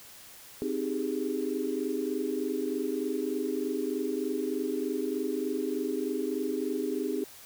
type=chord; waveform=sine; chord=Ab major seventh; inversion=first; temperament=equal; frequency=261.6 / 311.1 / 392 / 415.3 Hz; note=C4 / Eb4 / G4 / Ab4; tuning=0 / 0 / 0 / 0 cents; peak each=-34 dBFS; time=0.62-7.24 s; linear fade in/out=0 ms; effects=white hiss -50 dBFS RMS until 7.45 s